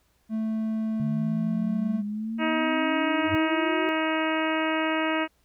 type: tone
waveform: triangle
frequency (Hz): 220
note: A3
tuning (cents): 0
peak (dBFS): -23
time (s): 0.29-2.03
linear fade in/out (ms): 50
type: exponential sweep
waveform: sine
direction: up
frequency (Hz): 146.9 to 371.6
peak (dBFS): -28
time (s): 1-3.89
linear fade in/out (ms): 0
type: harmonic tone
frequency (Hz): 316.9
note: D#4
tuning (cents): +32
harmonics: 1 / 2 / 3 / 4 / 5 / 6 / 7 / 8 / 9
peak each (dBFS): -27 / -30 / -32 / -33 / -34 / -35 / -35 / -36 / -37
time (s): 2.38-5.28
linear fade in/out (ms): 50
type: tone with exponential growth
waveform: sine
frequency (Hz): 98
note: G2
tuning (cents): 0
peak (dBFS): -23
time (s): 3.2-3.35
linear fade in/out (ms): 0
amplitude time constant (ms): 31
effects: added 60 Hz sine -68 dBFS peak until 5.44 s + pink hiss -68 dBFS RMS until 5.44 s